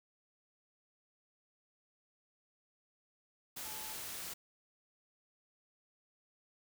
sine tone in noise, 867 Hz, A5, 26 cents flat, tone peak -52 dBFS, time 3.65-3.94 s, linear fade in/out 10 ms, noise white, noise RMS -44 dBFS, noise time 3.56-4.34 s, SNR -11 dB, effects none

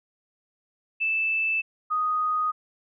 sine tone pair in turn, 2637 / 1244.5 Hz, E7 / D#6, 0 / 0 cents, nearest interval octave + minor second, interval 1300 cents, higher first, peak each -22 dBFS, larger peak neither, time 1-1.62 / 1.9-2.52 s, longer neither, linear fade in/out 20 ms, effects none

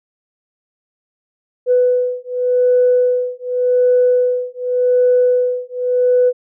sine beating tone pair, 496.8 / 497.67 Hz, B4 / B4, +10 / +13 cents, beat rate 0.87 Hz, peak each -14 dBFS, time 1.66-6.33 s, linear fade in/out 50 ms, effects tanh soft clip ceiling -4 dBFS

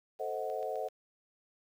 sine chord, A diminished seventh, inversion none, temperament equal with one note detuned, 440 / 523.3 / 634.2 / 740 Hz, A4 / C5 / Eb5 / Gb5, 0 / 0 / +33 / 0 cents, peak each -39 dBFS, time 0.19-0.89 s, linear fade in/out 20 ms
click train, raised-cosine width 0.2 ms, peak -38 dBFS, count 4, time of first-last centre 0.5-0.886 s, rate 7.78 Hz
effects 10-bit

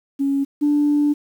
sine tone pair in turn, 277.2 / 293.1 Hz, C#4 / D4, 0 / -3 cents, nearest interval minor second, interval 97 cents, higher second, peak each -16 / -13 dBFS, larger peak second, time 0.19-0.45 / 0.61-1.14 s, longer second, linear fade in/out 20 ms, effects tanh soft clip ceiling -10 dBFS + 8-bit

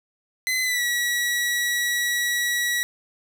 sawtooth tone with pitch glide, 2033 to 1930 Hz, B6 to B6, +50 to -40 cents, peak -18 dBFS, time 0.47-2.83 s, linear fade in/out 0 ms, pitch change -90 cents, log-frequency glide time 0.63-0.83 s, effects none

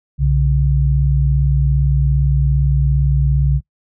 sine tone pair together, 62.51 / 140 Hz, B1 / C#3, +22 / +18 cents, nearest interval octave + major second, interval 1396 cents, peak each -14 dBFS, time 0.18-3.61 s, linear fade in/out 50 ms, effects noise-tail reverb RT60 0.1 s tail -22 dB re dry

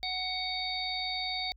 harmonic tone with a mistuned harmonic, 745 Hz, F#5, 12 cents sharp, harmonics 1 / 3 / 5 / 6, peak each -38 / -38 / -36 / -36 dBFS, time 0.03-1.52 s, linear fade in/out 0 ms, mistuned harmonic 6, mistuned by +26 cents, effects added 50 Hz sine -53 dBFS peak until 1.56 s

